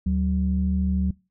sine tone pair together, 74.82 / 188 Hz, D2 / F#3, +33 / +28 cents, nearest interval octave + major third, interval 1595 cents, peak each -22 dBFS, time 0.06-1.11 s, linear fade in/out 5 ms, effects noise-tail reverb RT60 0.3 s tail -24 dB re dry + tanh soft clip ceiling -12 dBFS

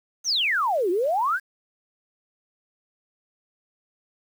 sine exponential two-way sweep, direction down then up, 6645 to 337.6 to 1682 Hz, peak -20 dBFS, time 0.24-1.4 s, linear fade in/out 50 ms, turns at 0.9 s, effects 8-bit

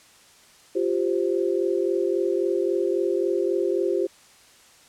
sine chord, F suspended second, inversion none, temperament just, 349.2 / 392.9 / 523.8 Hz, F4 / G4 / C5, 0 / +4 / +2 cents, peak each -24 / -24 / -28 dBFS, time 0.75-4.07 s, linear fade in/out 10 ms, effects white hiss -53 dBFS RMS until 4.88 s + low-pass 9000 Hz 12 dB/octave

